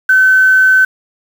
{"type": "tone with quantisation", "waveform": "sine", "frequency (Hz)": 1525, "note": "G6", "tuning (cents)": -48, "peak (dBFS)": -5, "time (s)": [0.09, 0.85], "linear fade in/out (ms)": 5, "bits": 5, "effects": []}